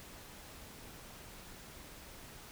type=silence; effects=pink hiss -52 dBFS RMS until 2.51 s